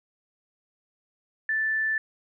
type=tone; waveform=sine; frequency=1760 Hz; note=A6; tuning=in tune; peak=-23 dBFS; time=1.49-1.98 s; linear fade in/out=2 ms; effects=none